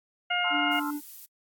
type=harmonic tone; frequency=711 Hz; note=F5; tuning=31 cents sharp; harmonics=1 / 2 / 3 / 4; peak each=-30 / -30 / -30 / -30 dBFS; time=0.3-0.8 s; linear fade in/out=10 ms
type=chord; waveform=sine; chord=F major seventh; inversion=first; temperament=equal; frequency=880 / 1046.5 / 1318.5 / 1396.9 Hz; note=A5 / C6 / E6 / F6; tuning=0 / 0 / 0 / 0 cents; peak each=-37 dBFS; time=0.44-0.91 s; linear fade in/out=5 ms
type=tone; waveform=triangle; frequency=293.7 Hz; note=D4; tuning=in tune; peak=-28 dBFS; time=0.5-1.01 s; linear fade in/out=50 ms
type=noise; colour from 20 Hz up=violet; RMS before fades=-44 dBFS; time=0.71-1.26 s; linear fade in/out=10 ms
effects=AAC 64 kbps